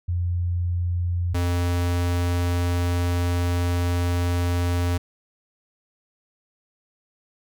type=tone pair in turn; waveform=sine / square; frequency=87.7 / 87.7 Hz; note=F2 / F2; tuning=+8 / +8 cents; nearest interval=unison; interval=0 cents; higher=neither; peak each=-21 dBFS; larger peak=neither; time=0.08-1.34 / 1.34-4.98 s; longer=second; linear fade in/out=10 ms; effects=none